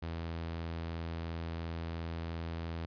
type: tone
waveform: sawtooth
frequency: 82.9 Hz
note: E2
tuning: 10 cents sharp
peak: -33 dBFS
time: 0.02-2.86 s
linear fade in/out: 10 ms
effects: resampled to 11025 Hz